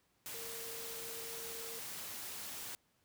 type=tone in noise; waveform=sine; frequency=458.3 Hz; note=A#4; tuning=29 cents flat; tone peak=-50 dBFS; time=0.34-1.79 s; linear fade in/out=0 ms; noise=white; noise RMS=-45 dBFS; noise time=0.26-2.75 s; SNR=-8 dB; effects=pink hiss -75 dBFS RMS until 3.04 s + high-pass 60 Hz 12 dB/octave